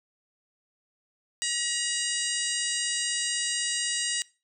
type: harmonic tone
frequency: 956 Hz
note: A#5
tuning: 43 cents sharp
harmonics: 2 / 3 / 4 / 5 / 6 / 7 / 8 / 9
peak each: -35 / -33 / -36 / -35 / -37 / -37 / -33 / -34 dBFS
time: 1.42-4.22 s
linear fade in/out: 0 ms
effects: noise-tail reverb RT60 0.3 s tail -21 dB re dry